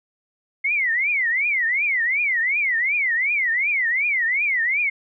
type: tone with vibrato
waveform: sine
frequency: 2100 Hz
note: C7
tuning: 6 cents sharp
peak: -18 dBFS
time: 0.64-4.9 s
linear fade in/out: 10 ms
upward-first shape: triangle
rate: 2.7 Hz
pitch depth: 290 cents each way
effects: none